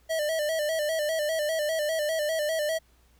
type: tone with vibrato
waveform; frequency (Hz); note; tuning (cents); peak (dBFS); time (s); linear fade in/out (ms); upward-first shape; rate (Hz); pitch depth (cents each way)
square; 621; D#5; -3; -26; 0.09-2.79; 20; square; 5; 70
effects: added 60 Hz sine -61 dBFS peak until 3.19 s + pink hiss -65 dBFS RMS until 3.19 s